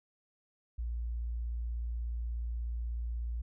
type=tone; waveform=sine; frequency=58.27 Hz; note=A#1; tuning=in tune; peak=-33 dBFS; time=0.78-3.42 s; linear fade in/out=10 ms; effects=none